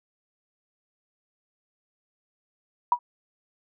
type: tone with exponential decay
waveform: sine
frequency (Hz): 968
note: B5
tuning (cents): -35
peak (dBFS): -12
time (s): 2.92-2.99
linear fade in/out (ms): 2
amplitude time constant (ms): 15
effects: none